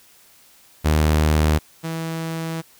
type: tone pair in turn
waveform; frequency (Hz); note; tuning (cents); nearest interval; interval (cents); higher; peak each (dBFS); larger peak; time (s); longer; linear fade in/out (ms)
sawtooth; 77 / 163.16; D#2 / E3; -17 / -17; octave + minor second; 1300; second; -11 / -21; first; 0.84-1.59 / 1.83-2.62; second; 20
effects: white hiss -52 dBFS RMS until 2.79 s